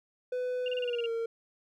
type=tone with pitch glide; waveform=triangle; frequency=500 to 458.5 Hz; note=B4 to A#4; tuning=+21 to -29 cents; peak=-28 dBFS; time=0.32-1.26 s; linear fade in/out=5 ms; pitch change=-150 cents; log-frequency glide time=0.78-1.1 s
type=tone bursts; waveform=sine; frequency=2796 Hz; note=F7; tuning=1 cent sharp; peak=-34 dBFS; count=8; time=0.66-1.06 s; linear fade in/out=2 ms; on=22 ms; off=32 ms
effects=none